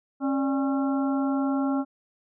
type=harmonic tone with a mistuned harmonic; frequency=272 Hz; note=C#4; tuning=33 cents flat; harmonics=1 / 2 / 3 / 4 / 5; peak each=-23 / -34 / -34 / -39 / -37 dBFS; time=0.2-1.85 s; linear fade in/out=50 ms; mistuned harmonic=2; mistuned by=+130 cents; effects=none